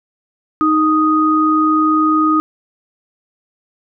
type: tone pair together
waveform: sine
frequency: 311.1 / 1244.5 Hz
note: D#4 / D#6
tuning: 0 / 0 cents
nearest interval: 2 octaves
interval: 2400 cents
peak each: -13 dBFS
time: 0.61-2.4 s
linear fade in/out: 0 ms
effects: none